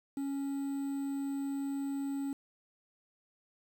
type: tone with quantisation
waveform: triangle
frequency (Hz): 277.2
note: C#4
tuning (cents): 0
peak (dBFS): -31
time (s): 0.17-2.33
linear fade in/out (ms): 2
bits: 9
effects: none